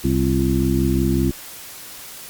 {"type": "harmonic tone with a mistuned harmonic", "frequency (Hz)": 65.41, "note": "C2", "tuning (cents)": 0, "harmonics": [1, 2, 3, 4, 5], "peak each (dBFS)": [-22, -22, -22, -22, -22], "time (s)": [0.04, 1.31], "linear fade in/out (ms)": 5, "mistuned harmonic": 5, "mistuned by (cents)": 70, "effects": ["white hiss -37 dBFS RMS until 2.29 s", "Opus 48 kbps"]}